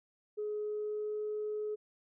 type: tone with pitch glide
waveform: sine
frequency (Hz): 421.2 to 423.9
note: G#4 to G#4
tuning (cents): +24 to +35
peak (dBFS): -33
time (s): 0.37-1.76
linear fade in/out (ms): 20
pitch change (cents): +11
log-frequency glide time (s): 0.61-1.2
effects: tanh soft clip ceiling -29 dBFS